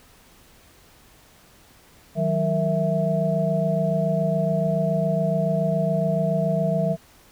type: tone cluster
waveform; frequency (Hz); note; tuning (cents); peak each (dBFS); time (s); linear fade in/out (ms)
sine; 158.7 / 185.8 / 464.2 / 658; D#3 / F#3 / A#4 / E5; +35 / +7 / -7 / -3; -24 / -25 / -31 / -23; 2.15-6.97; 50
effects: pink hiss -53 dBFS RMS until 7.31 s